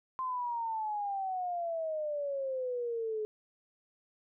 sine exponential sweep, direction down, 1046.5 to 424.1 Hz, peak -32 dBFS, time 0.19-3.25 s, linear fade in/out 0 ms, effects none

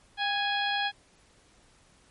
harmonic tone with a mistuned harmonic, 830.6 Hz, G#5, in tune, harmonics 1 / 2 / 3 / 4 / 5 / 6, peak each -30 / -31 / -36 / -32 / -38 / -46 dBFS, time 0.17-0.92 s, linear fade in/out 50 ms, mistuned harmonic 1, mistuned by -57 cents, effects pink hiss -61 dBFS RMS until 2.1 s + MP3 48 kbps

